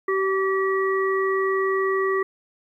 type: harmonic tone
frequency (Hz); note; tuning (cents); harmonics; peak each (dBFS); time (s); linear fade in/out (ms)
384.7; G4; -33; 1 / 3 / 5; -21 / -26 / -28; 0.08-2.23; 5
effects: 10-bit